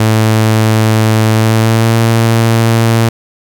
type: tone with pitch glide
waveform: sawtooth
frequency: 110 to 114.21 Hz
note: A2 to A#2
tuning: 0 to -35 cents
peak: -3 dBFS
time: 0-3.09 s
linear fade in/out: 5 ms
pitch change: +65 cents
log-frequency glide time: 1.32-1.95 s
effects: 7-bit